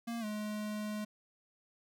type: tone with pitch glide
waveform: square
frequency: 233.1 to 211.3 Hz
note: A#3 to G#3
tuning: 0 to +30 cents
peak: -37 dBFS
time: 0.07-1.05 s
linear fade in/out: 10 ms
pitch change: -170 cents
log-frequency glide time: 0.2-0.25 s
effects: none